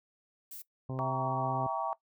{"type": "noise", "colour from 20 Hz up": "violet", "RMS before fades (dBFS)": -45, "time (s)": [0.51, 0.62], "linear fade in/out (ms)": 5}
{"type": "harmonic tone", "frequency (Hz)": 130.81, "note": "C3", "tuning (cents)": 0, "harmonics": [1, 2, 3, 4, 5, 6, 7, 8], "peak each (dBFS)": [-35, -41, -45, -47, -49, -51, -52, -53], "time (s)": [0.89, 1.67], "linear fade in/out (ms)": 5}
{"type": "chord", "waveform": "sine", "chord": "E diminished seventh", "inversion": "none", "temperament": "equal with one note detuned", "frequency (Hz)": [659.3, 784, 932.3, 1128.1], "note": ["E5", "G5", "Bb5", "Db6"], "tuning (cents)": [0, 0, 0, 30], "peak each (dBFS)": -36, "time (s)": [0.99, 1.93], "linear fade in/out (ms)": 0}
{"effects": ["noise-tail reverb RT60 0.1 s tail -18 dB re dry"]}